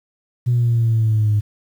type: exponential sweep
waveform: sine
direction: down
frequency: 122.8 to 103.83 Hz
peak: -12 dBFS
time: 0.46-1.41 s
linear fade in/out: 20 ms
effects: tanh soft clip ceiling -10 dBFS + 8-bit